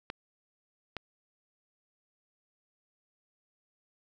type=clicks; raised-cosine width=0.3 ms; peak=-20 dBFS; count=2; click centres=0.101 / 0.967 s; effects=none